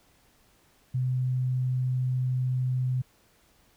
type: tone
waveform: sine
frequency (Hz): 127.6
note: C3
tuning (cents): -43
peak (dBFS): -24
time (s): 0.94-3.02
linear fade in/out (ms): 10
effects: pink hiss -63 dBFS RMS until 3.76 s